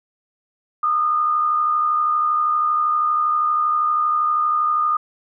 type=tone pair together; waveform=sine; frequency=1221 / 1293.6 Hz; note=D#6 / E6; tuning=-33 / -33 cents; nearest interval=minor second; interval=100 cents; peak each=-16 / -28 dBFS; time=0.83-4.97 s; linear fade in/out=5 ms; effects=none